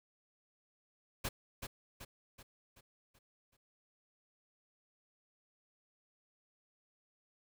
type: noise with echo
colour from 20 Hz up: pink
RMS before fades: -37 dBFS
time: 1.24-1.29 s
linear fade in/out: 10 ms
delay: 380 ms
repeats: 6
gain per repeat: -6 dB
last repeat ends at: 3.57 s
effects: none